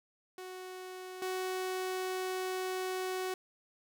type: tone pair in turn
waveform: sawtooth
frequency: 370 / 372.1 Hz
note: F#4 / F#4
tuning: 0 / +10 cents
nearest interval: unison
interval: 10 cents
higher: second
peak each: -39 / -30 dBFS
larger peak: second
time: 0.38-1.22 / 1.22-3.34 s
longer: second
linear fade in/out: 2 ms
effects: none